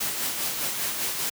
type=noise with tremolo; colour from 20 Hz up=white; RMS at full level=-27 dBFS; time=0-1.3 s; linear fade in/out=10 ms; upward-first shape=sine; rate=5 Hz; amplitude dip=40%; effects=high-pass 100 Hz 12 dB/octave